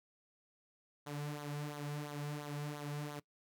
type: tone with flanger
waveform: sawtooth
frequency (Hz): 146.83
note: D3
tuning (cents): 0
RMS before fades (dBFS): -42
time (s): 1.06-3.2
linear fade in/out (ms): 10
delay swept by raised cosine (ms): 0.38 to 3.28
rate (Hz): 2.9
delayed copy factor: -0.65
effects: noise-tail reverb RT60 0.1 s tail -22 dB re dry